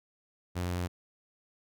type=tone; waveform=sawtooth; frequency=88.9 Hz; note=F2; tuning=31 cents sharp; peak=-27 dBFS; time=0.55-0.88 s; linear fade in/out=20 ms; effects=none